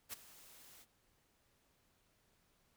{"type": "noise with ADSR envelope", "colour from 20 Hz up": "white", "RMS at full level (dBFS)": -43, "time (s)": [0.09, 0.86], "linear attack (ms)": 41, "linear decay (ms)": 13, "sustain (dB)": -17, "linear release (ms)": 48, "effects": ["pink hiss -75 dBFS RMS until 2.76 s"]}